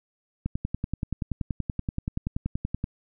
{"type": "click train", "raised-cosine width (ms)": 5, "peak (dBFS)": -15, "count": 26, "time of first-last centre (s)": [0.46, 2.841], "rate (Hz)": 10.5, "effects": []}